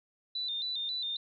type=tone with vibrato; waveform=sine; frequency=3796 Hz; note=A#7; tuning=31 cents sharp; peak=-32 dBFS; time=0.35-1.17 s; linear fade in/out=5 ms; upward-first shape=square; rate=3.7 Hz; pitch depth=79 cents each way; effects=none